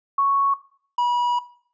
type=tone pair in turn; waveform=sine / triangle; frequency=1108.7 / 969.4 Hz; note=C#6 / B5; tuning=0 / -32 cents; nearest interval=major second; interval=232 cents; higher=first; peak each=-16 dBFS; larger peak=neither; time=0.18-0.54 / 0.98-1.39 s; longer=second; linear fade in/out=5 ms; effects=noise-tail reverb RT60 0.5 s tail -17 dB re dry + resampled to 16000 Hz